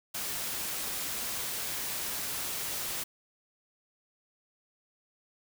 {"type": "noise", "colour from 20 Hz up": "white", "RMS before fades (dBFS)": -35, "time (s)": [0.14, 3.04], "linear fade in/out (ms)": 10, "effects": []}